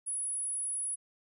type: tone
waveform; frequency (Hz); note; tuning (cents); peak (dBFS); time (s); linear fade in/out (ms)
sine; 10210; D#9; +44; -32; 0.06-0.96; 20
effects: none